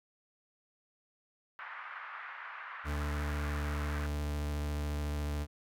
pink band-pass noise, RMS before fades -45 dBFS, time 1.59-4.06 s, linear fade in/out 0 ms, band 1100 to 1900 Hz, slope 24 dB/octave
40% pulse tone with vibrato, 73.7 Hz, D2, 7 cents sharp, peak -32 dBFS, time 2.84-5.47 s, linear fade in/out 50 ms, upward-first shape triangle, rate 14 Hz, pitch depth 19 cents each way
effects none

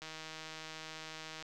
click train, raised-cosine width 0.2 ms, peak -28 dBFS, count 223, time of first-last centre 0.02-1.425 s, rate 158 Hz, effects none

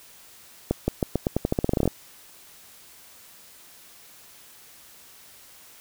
accelerating click train, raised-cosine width 2 ms, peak -8 dBFS, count 17, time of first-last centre 0.71-1.877 s, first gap 170 ms, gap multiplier 0.87, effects white hiss -50 dBFS RMS until 5.8 s

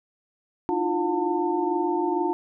sine tone cluster, 304.2 / 328.5 / 350.8 / 721 / 896 Hz, D#4 / E4 / F4 / F#5 / A5, -39 / -6 / +8 / -45 / +31 cents, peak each -29 / -33 / -25 / -33 / -27 dBFS, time 0.69-2.33 s, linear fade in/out 0 ms, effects none

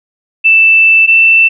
sine tone pair in turn, 2651 / 2668 Hz, E7 / E7, +9 / +20 cents, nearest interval unison, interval 11 cents, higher second, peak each -3 dBFS, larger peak neither, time 0.44-1.07 / 1.07-1.49 s, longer first, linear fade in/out 20 ms, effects none

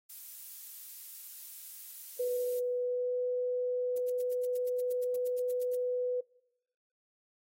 violet noise, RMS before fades -45 dBFS, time 0.09-2.6 s, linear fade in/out 10 ms
sine tone with pitch glide, 493.9 to 497 Hz, B4 to B4, 0 to +11 cents, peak -29 dBFS, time 2.19-6.21 s, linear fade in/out 10 ms, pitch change +11 cents, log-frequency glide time 2.83-3.18 s
violet noise bursts, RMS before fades -45 dBFS, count 16, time 3.96-5.753 s, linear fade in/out 5 ms, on 23 ms, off 95 ms
effects noise-tail reverb RT60 1.0 s tail -24 dB re dry + AAC 48 kbps

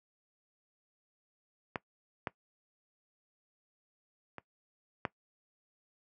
clicks, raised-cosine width 0.5 ms, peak -18 / -18 / -27 / -16 dBFS, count 4, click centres 1.758 / 2.272 / 4.383 / 5.052 s, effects noise-tail reverb RT60 0.1 s tail -20 dB re dry + high-pass 100 Hz 12 dB/octave

